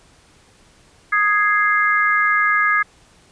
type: chord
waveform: sine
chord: Ab major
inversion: second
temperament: equal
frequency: 1244.5 / 1661.2 / 2093 Hz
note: Eb6 / Ab6 / C7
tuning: 0 / 0 / 0 cents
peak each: -18 / -17 / -20 dBFS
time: 1.12-2.83 s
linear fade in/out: 10 ms
effects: pink hiss -52 dBFS RMS until 3.31 s + resampled to 22050 Hz